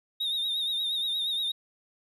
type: tone with vibrato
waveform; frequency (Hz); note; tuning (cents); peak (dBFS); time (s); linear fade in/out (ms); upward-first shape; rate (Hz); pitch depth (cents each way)
sine; 3710; A#7; -9; -24; 0.2-1.52; 10; triangle; 8.5; 72
effects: tanh soft clip ceiling -26 dBFS + 11-bit